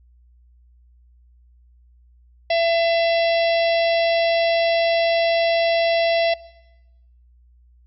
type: harmonic tone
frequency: 671 Hz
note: E5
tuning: 31 cents sharp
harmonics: 1 / 3 / 4 / 5 / 6 / 7 / 8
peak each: -17 / -27 / -29 / -31 / -33 / -34 / -35 dBFS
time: 2.5-6.34 s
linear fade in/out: 5 ms
effects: noise-tail reverb RT60 1.0 s tail -21 dB re dry + added 60 Hz sine -50 dBFS peak until 7.86 s